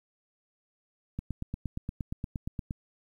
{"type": "click train", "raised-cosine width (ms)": 5, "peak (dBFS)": -21, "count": 14, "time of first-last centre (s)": [1.19, 2.709], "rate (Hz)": 8.56, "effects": ["10-bit"]}